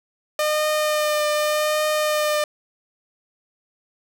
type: tone with vibrato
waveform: sawtooth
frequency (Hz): 606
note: D#5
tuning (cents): -46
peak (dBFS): -15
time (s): 0.39-2.44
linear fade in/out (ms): 2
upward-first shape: triangle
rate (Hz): 0.85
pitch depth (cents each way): 18
effects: none

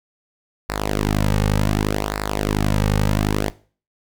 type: tone with flanger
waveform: sawtooth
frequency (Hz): 51.4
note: G#1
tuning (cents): -17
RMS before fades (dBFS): -20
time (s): 0.69-3.5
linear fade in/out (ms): 0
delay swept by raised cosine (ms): 0.31 to 3.01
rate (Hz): 0.67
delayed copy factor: -0.75
effects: noise-tail reverb RT60 0.4 s tail -19 dB re dry

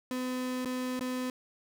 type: tone with dropouts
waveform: 35% pulse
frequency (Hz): 253.6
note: B3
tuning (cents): +46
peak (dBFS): -30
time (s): 0.11-1.3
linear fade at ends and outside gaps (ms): 1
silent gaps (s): 0.648-0.656 / 0.994-1.009
effects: none

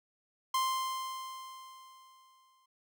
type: tone with exponential decay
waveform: 45% pulse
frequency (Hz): 1046.5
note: C6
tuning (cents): 0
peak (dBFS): -27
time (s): 0.54-2.66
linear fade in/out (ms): 5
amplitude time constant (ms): 460
effects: none

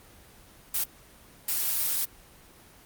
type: noise bursts at uneven times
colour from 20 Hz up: blue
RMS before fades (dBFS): -27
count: 2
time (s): 0.74-0.84 / 1.48-2.05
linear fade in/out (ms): 5
effects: pink hiss -53 dBFS RMS until 2.85 s + Opus 24 kbps

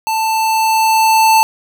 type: tone with level ramp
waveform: square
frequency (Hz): 885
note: A5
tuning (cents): +10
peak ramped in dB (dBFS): -15 to -7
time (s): 0.07-1.43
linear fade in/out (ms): 0
effects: none

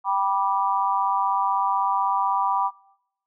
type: chord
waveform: sine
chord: G major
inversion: none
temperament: just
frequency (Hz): 784 / 980 / 1176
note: G5 / B5 / D6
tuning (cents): 0 / -14 / +2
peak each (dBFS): -25 / -23 / -26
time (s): 0.04-2.71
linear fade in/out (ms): 50
effects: noise-tail reverb RT60 0.8 s tail -21 dB re dry

